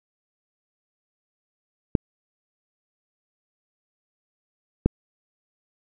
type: clicks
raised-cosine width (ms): 3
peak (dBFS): -4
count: 2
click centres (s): 1.952 / 4.86
effects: none